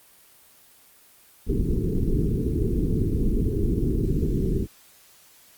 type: low-pass noise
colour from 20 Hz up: pink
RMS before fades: -23 dBFS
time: 1.46-4.67 s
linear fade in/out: 50 ms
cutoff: 440 Hz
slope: 96 dB/octave
effects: white hiss -54 dBFS RMS until 5.57 s + Opus 24 kbps